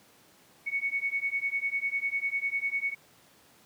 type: beating tone pair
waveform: sine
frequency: 2217 / 2227 Hz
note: C#7 / C#7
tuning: 0 / +7 cents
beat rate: 10 Hz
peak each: -31 dBFS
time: 0.66-2.95 s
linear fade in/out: 20 ms
effects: pink hiss -59 dBFS RMS until 3.65 s + high-pass 150 Hz 12 dB/octave